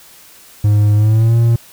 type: tone with pitch glide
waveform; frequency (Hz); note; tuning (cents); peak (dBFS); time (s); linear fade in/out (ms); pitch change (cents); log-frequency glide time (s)
triangle; 104.4 to 116.51; G#2 to A#2; +10 to 0; -6; 0.64-1.56; 5; +190; 0.95-1.36
effects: white hiss -42 dBFS RMS until 1.72 s